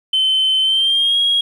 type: tone with pitch glide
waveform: sine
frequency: 3070 to 3290 Hz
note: G7 to G#7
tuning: -37 to -17 cents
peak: -11 dBFS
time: 0.13-1.41 s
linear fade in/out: 5 ms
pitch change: +120 cents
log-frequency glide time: 0.62-1.18 s
effects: tanh soft clip ceiling -9 dBFS + 8-bit